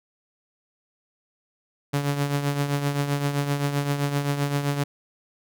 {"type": "tone with tremolo", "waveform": "sawtooth", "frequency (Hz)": 142.7, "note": "D3", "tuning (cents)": -49, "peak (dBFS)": -16, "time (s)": [1.93, 4.84], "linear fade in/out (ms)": 10, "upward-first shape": "triangle", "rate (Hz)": 7.7, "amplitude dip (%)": 65, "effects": []}